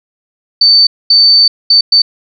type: tone bursts at uneven times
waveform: sine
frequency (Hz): 4552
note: C#8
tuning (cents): +45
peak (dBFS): -3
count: 4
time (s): 0.61-0.87 / 1.1-1.48 / 1.7-1.81 / 1.92-2.02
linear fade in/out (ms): 5
effects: none